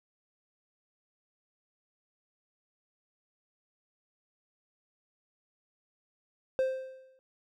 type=tone with exponential decay; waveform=triangle; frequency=523.3 Hz; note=C5; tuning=in tune; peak=-21 dBFS; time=6.59-7.19 s; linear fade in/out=0 ms; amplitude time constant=130 ms; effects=none